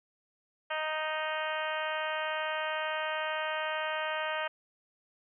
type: harmonic tone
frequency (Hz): 311.1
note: D#4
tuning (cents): 0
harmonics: 2 / 3 / 4 / 5 / 6 / 7 / 8 / 9 / 10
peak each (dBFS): -36 / -38 / -39 / -38 / -40 / -45 / -43 / -44 / -44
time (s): 0.7-4.48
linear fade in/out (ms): 10
effects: none